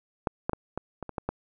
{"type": "clicks", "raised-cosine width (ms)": 1, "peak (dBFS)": [-11, -12, -14, -17, -21, -22, -16, -14], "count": 8, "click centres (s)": [0.272, 0.495, 0.533, 0.776, 1.027, 1.093, 1.182, 1.29], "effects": []}